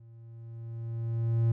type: tone with level ramp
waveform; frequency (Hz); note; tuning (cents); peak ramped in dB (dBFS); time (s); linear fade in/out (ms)
triangle; 115.1; A#2; -22; -48 to -19; 0-1.52; 5
effects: none